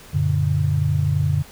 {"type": "chord", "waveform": "sine", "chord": "Gb augmented", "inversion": "none", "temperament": "just", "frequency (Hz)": [92.5, 115.62, 144.53], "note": ["Gb2", "Bb2", "D3"], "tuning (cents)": [0, -14, -27], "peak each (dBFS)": [-21, -25, -19], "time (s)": [0.13, 1.43], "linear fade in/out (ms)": 20, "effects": ["pink hiss -44 dBFS RMS until 1.51 s"]}